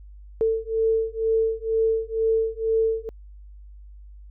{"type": "beating tone pair", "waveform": "sine", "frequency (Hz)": [445.8, 447.9], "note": ["A4", "A4"], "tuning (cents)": [23, 31], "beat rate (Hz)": 2.1, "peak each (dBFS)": -23, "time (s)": [0.41, 3.09], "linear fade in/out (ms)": 0, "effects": ["added 50 Hz sine -41 dBFS peak until 4.3 s"]}